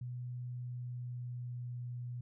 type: tone with pitch glide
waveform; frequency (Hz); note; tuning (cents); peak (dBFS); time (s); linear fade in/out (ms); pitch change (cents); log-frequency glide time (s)
sine; 123.47 to 122.26; B2 to B2; 0 to -17; -39; 0.01-2.21; 5; -17; 0.47-1.76
effects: none